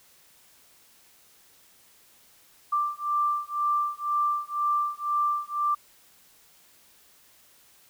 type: beating tone pair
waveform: sine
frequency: 1179 / 1181 Hz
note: D6 / D6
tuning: +6 / +9 cents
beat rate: 2 Hz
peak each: -27 dBFS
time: 2.72-5.75 s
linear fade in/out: 10 ms
effects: white hiss -58 dBFS RMS until 7.89 s